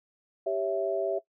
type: chord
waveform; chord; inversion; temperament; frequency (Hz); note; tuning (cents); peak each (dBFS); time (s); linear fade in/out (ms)
sine; C# diminished; second; equal; 392 / 554.4 / 659.3; G4 / C#5 / E5; 0 / 0 / 0; -31 / -32 / -28; 0.46-1.19; 10
effects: noise-tail reverb RT60 0.1 s tail -17 dB re dry